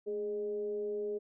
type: tone with frequency modulation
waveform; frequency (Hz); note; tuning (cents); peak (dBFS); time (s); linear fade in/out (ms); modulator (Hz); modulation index
sine; 415.3; G#4; 0; -33; 0.06-1.19; 20; 199; 0.33
effects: none